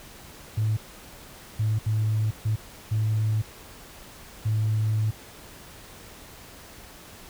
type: tone bursts at uneven times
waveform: sine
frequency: 108.4 Hz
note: A2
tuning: 25 cents flat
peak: -20 dBFS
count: 6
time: 0.57-0.77 / 1.59-1.79 / 1.86-2.31 / 2.45-2.56 / 2.91-3.42 / 4.45-5.11 s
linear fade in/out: 10 ms
effects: tanh soft clip ceiling -17 dBFS + pink hiss -46 dBFS RMS until 7.29 s